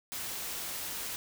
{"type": "noise", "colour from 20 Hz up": "white", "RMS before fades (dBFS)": -38, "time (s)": [0.12, 1.16], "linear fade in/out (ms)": 0, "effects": []}